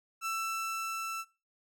30% pulse tone with level ramp, 1330 Hz, E6, 15 cents sharp, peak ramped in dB -29 to -33 dBFS, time 0.21-1.25 s, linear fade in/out 50 ms, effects noise-tail reverb RT60 0.3 s tail -21 dB re dry

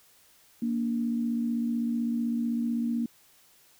sine tone pair together, 233.9 / 289.7 Hz, A#3 / D4, +6 / -24 cents, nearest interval major third, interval 370 cents, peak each -26 / -35 dBFS, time 0.62-3.06 s, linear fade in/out 5 ms, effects white hiss -60 dBFS RMS until 3.79 s

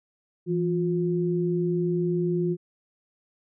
sine tone pair together, 168.16 / 355.7 Hz, E3 / F4, +35 / +32 cents, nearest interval octave + minor second, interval 1297 cents, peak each -25 dBFS, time 0.46-2.57 s, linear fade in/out 50 ms, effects none

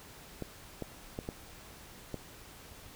clicks, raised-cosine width 2 ms, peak -23 dBFS, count 5, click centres 0.423 / 0.823 / 1.189 / 1.289 / 2.143 s, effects pink hiss -52 dBFS RMS until 2.95 s

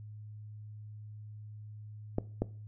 clicks, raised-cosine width 2 ms, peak -16 dBFS, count 2, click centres 2.184 / 2.42 s, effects noise-tail reverb RT60 0.4 s tail -19 dB re dry + added 106 Hz sine -44 dBFS peak until 2.67 s

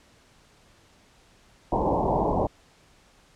white low-pass noise, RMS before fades -24 dBFS, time 1.72-2.47 s, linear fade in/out 5 ms, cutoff 990 Hz, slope 96 dB/octave, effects pink hiss -58 dBFS RMS until 3.35 s + low-pass 8000 Hz 12 dB/octave

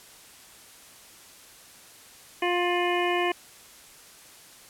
harmonic tone with a mistuned harmonic, 353 Hz, F4, 19 cents sharp, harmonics 1 / 2 / 3 / 5 / 6 / 7 / 8, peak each -26 / -29 / -31 / -33 / -34 / -34 / -35 dBFS, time 2.42-3.32 s, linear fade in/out 5 ms, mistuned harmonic 8, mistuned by +73 cents, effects white hiss -50 dBFS RMS until 4.69 s + low-pass 12000 Hz 12 dB/octave

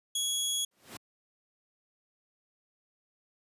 20% pulse tone, 3340 Hz, G#7, 9 cents sharp, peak -23 dBFS, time 0.15-0.65 s, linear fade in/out 5 ms
pink noise with exponential growth, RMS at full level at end -39 dBFS, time 0.71-0.97 s, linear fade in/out 5 ms, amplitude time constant 56 ms
effects high-pass 150 Hz 12 dB/octave + resampled to 32000 Hz

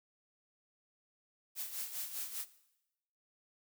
blue noise with tremolo, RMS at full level -39 dBFS, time 1.55-2.46 s, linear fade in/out 50 ms, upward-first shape sine, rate 5 Hz, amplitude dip 65%, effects noise-tail reverb RT60 0.9 s tail -17 dB re dry

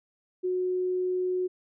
sine tone, 366 Hz, F#4, 19 cents flat, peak -25 dBFS, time 0.43-1.48 s, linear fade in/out 20 ms, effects none

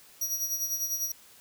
sawtooth tone with tremolo, 5760 Hz, F#8, 47 cents flat, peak -24 dBFS, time 0.21-1.12 s, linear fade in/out 5 ms, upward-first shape sine, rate 10 Hz, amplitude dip 60%, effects white hiss -55 dBFS RMS until 1.4 s

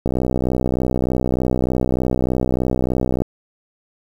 click train, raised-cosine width 2 ms, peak -6 dBFS, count 201, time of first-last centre 0.06-3.22 s, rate 63.3 Hz, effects 7-bit

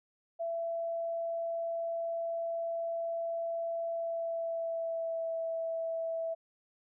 sine tone with pitch glide, 669 to 657.5 Hz, E5 to E5, +25 to -5 cents, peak -32 dBFS, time 0.39-6.35 s, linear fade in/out 20 ms, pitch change -30 cents, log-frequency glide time 3.9-5.34 s, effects none

